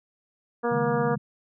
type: harmonic tone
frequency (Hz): 237.6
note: A#3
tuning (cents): +33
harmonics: 1 / 2 / 3 / 4 / 5 / 6 / 7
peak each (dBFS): -30 / -25 / -31 / -33 / -33 / -36 / -38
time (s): 0.63-1.16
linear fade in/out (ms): 20
type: chord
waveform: sine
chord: C# suspended second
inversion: none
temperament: equal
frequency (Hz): 138.59 / 155.56 / 207.7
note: C#3 / D#3 / G#3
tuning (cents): 0 / 0 / 0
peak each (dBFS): -31 / -32 / -33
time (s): 0.71-1.18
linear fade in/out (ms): 10
effects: none